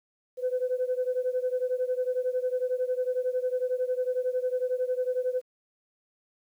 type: beating tone pair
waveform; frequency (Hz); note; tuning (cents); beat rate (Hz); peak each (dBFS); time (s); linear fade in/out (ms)
sine; 501 / 512; B4 / C5; +25 / -38; 11; -27 / -29; 0.37-5.42; 50
effects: tanh soft clip ceiling -19 dBFS + 10-bit